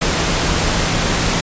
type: tone in noise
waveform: sine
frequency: 164.81 Hz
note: E3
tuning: in tune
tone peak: -25 dBFS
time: 0.01-1.41 s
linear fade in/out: 10 ms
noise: pink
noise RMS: -17 dBFS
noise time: 0.01-1.41 s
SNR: -11 dB
effects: resampled to 16000 Hz